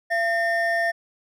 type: tone pair together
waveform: triangle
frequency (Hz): 680 / 1815.4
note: F5 / A#6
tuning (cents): -46 / -46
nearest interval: octave + perfect fourth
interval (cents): 1700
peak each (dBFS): -21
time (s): 0.1-0.92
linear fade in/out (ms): 20
effects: none